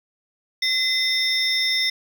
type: tone cluster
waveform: triangle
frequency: 2043 / 3640 / 5330 Hz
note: C7 / A#7 / E8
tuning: -42 / -42 / +18 cents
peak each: -22 dBFS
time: 0.62-1.9 s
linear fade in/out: 5 ms
effects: none

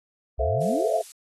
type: exponential sweep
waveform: sine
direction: up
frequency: 55.4 to 740 Hz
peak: -25 dBFS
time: 0.38-0.98 s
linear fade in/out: 10 ms
type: chord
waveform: sine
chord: F major seventh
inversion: first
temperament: just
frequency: 436.5 / 523.8 / 654.8 / 698.5 Hz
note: A4 / C5 / E5 / F5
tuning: -14 / +2 / -12 / 0 cents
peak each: -30 / -30 / -25 / -30 dBFS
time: 0.39-1.02 s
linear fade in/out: 10 ms
type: noise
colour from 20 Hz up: violet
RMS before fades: -36 dBFS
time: 0.61-1.12 s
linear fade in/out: 5 ms
effects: low-pass 9000 Hz 12 dB/octave + AAC 32 kbps

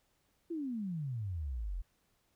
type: exponential sweep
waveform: sine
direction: down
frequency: 349.2 to 40 Hz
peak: -35 dBFS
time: 0.5-1.82 s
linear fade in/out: 10 ms
effects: pink hiss -75 dBFS RMS until 2.35 s

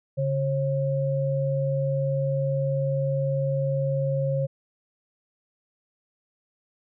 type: tone pair together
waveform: sine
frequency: 140.81 / 540 Hz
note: C#3 / C#5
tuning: +27 / -45 cents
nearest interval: octave + major seventh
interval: 2328 cents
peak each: -24 / -26 dBFS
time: 0.17-4.47 s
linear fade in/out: 20 ms
effects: none

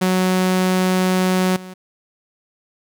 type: tone with level steps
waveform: sawtooth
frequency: 185 Hz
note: F#3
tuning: in tune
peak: -11 / -29 dBFS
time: 0.01-1.74 s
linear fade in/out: 10 ms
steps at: 1.56 s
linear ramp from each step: 5 ms
effects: none

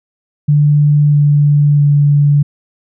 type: tone with pitch steps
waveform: sine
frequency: 147.3 / 146.03 / 144.77 Hz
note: D3 / D3 / D3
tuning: +6 / -9 / -24 cents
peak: -6 dBFS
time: 0.48-2.43 s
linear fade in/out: 10 ms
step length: 650 ms
effects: none

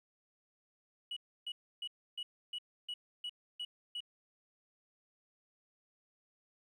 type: tone bursts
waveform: sine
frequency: 2928 Hz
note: F#7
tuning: 19 cents flat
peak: -36 dBFS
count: 9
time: 1.11-4.005 s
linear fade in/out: 5 ms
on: 55 ms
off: 300 ms
effects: tanh soft clip ceiling -36 dBFS + 12-bit

